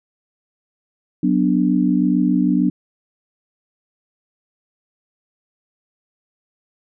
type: chord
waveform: sine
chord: B minor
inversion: second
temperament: equal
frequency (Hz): 185 / 246.9 / 293.7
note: F#3 / B3 / D4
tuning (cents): 0 / 0 / 0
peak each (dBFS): -18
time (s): 1.23-2.7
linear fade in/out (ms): 5
effects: none